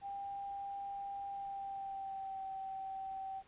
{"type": "tone with pitch glide", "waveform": "sine", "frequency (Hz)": [796, 771.6], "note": ["G5", "G5"], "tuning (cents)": [26, -28], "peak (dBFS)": -40, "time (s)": [0.01, 3.43], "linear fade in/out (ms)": 50, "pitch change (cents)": -54, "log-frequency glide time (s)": [1.27, 2.43], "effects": ["pink hiss -65 dBFS RMS until 3.47 s", "resampled to 8000 Hz"]}